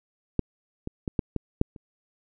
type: clicks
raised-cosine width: 3 ms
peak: -9 / -19 / -16 / -10 / -14 / -7 / -30 dBFS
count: 7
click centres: 0.393 / 0.874 / 1.078 / 1.192 / 1.363 / 1.614 / 1.762 s
effects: none